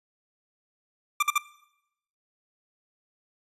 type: tone bursts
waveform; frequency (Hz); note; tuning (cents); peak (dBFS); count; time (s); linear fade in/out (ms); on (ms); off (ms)
25% pulse; 1184; D6; +14; -16; 3; 1.2-1.381; 5; 27; 50
effects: noise-tail reverb RT60 0.8 s tail -19 dB re dry + resampled to 32000 Hz